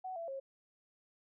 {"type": "tone with pitch steps", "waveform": "sine", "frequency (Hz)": [747, 670, 541], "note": ["F#5", "E5", "C#5"], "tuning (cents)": [16, 28, -42], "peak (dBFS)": -39, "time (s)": [0.04, 0.4], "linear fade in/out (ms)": 10, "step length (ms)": 120, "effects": []}